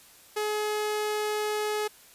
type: tone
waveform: sawtooth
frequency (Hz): 423.2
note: G#4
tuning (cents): +33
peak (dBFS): -23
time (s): 0.36-1.88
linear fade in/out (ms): 10
effects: white hiss -54 dBFS RMS until 2.14 s + resampled to 32000 Hz